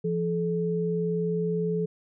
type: tone pair together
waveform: sine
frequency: 170.8 / 430.8 Hz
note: F3 / A4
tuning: -38 / -37 cents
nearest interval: octave + major third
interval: 1601 cents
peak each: -27 dBFS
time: 0.04-1.86 s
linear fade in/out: 10 ms
effects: none